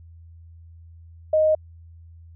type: tone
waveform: sine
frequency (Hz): 622.3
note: D#5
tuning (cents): 0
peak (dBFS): -15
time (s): 1.33-1.55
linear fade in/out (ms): 5
effects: added 83 Hz sine -43 dBFS peak until 2.35 s